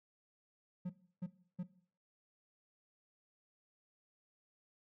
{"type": "tone bursts", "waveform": "triangle", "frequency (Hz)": 180, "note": "F#3", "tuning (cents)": -47, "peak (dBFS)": -35, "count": 3, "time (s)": [0.85, 1.634], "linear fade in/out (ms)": 10, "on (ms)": 48, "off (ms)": 320, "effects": ["noise-tail reverb RT60 0.6 s tail -18 dB re dry"]}